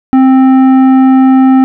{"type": "tone with tanh clipping", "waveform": "triangle", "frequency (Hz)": 262.7, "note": "C4", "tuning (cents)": 7, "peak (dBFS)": -4, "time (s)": [0.13, 1.64], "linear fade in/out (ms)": 0, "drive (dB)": 15, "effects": []}